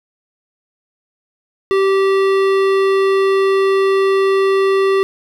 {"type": "tone with hard clipping", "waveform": "sine", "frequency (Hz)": 388.4, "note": "G4", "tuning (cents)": -16, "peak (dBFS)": -13, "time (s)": [1.71, 5.03], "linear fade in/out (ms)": 0, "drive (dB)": 15, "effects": []}